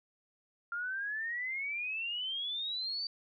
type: exponential sweep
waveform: sine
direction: up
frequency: 1386 to 4643 Hz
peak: -34 dBFS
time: 0.72-3.07 s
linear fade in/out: 2 ms
effects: none